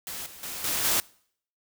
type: noise with level steps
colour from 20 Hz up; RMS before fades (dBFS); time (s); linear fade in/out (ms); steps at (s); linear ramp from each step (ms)
white; -36 / -46 / -36 / -28 / -24; 0.07-1; 0; 0.26 / 0.43 / 0.64 / 0.84; 2
effects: noise-tail reverb RT60 0.6 s tail -24 dB re dry